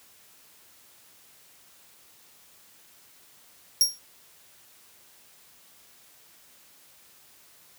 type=tone with exponential decay; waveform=sawtooth; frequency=5590 Hz; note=F8; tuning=1 cent sharp; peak=-11 dBFS; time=3.81-3.99 s; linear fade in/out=1 ms; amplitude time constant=37 ms; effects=white hiss -56 dBFS RMS until 7.78 s + high-pass 60 Hz 12 dB/octave